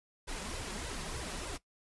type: noise with flanger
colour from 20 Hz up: pink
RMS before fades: -40 dBFS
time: 0.27-1.58 s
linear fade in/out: 20 ms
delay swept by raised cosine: 1.9 to 5.4 ms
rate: 3.3 Hz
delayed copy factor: +0.7
effects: noise-tail reverb RT60 0.1 s tail -17 dB re dry + resampled to 24000 Hz